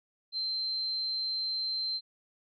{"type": "tone", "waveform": "sine", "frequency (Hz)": 4119, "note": "C8", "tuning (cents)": -28, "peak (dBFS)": -30, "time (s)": [0.32, 2.01], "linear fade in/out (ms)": 50, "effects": []}